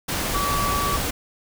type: tone in noise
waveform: sine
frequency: 1145 Hz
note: D6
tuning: 44 cents flat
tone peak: -23 dBFS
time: 0.34-0.97 s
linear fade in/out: 10 ms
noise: pink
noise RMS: -25 dBFS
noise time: 0.08-1.11 s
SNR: -1 dB
effects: none